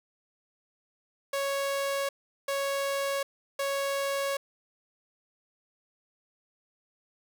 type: tone bursts at uneven times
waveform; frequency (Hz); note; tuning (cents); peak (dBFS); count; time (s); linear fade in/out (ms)
sawtooth; 554.4; C#5; 0; -24; 3; 1.33-2.09 / 2.48-3.23 / 3.59-4.37; 5
effects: none